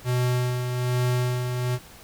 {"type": "tone with tremolo", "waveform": "square", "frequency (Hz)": 124.4, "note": "B2", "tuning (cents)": 13, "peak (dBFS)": -21, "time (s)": [0.04, 1.79], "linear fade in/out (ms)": 50, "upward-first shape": "sine", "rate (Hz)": 1.2, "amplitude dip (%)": 45, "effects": ["pink hiss -47 dBFS RMS until 2.03 s"]}